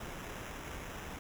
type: noise with sample-and-hold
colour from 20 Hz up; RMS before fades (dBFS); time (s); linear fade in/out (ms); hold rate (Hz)
pink; -44; 0-1.19; 5; 4410
effects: none